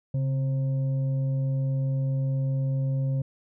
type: tone with frequency modulation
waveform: sine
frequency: 136.1 Hz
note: C#3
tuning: 31 cents flat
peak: -23 dBFS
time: 0.14-3.22 s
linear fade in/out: 5 ms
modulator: 397 Hz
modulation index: 0.29
effects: none